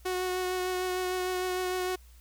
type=tone with vibrato; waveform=sawtooth; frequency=367 Hz; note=F#4; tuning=14 cents flat; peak=-25 dBFS; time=0.05-1.96 s; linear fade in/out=10 ms; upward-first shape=triangle; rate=6.6 Hz; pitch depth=18 cents each way; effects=added 60 Hz sine -51 dBFS peak until 2.2 s + white hiss -62 dBFS RMS until 2.2 s